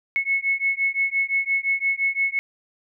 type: beating tone pair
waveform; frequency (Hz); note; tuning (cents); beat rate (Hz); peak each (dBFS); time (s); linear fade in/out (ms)
sine; 2192 / 2197.8; C#7 / C#7; -20 / -15; 5.8; -23; 0.16-2.39; 0
effects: none